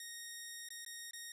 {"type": "tone with dropouts", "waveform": "10% pulse", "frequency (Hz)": 1864.7, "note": "A#6", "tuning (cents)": 0, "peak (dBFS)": -37, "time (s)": [0, 1.32], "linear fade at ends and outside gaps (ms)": 2, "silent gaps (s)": [[0.688, 0.704], [0.849, 0.862], [1.11, 1.133]], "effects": ["resampled to 32000 Hz"]}